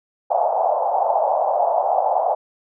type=band-pass noise; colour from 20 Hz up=pink; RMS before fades=-19 dBFS; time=0.3-2.35 s; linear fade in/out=10 ms; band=620 to 840 Hz; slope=48 dB/octave; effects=none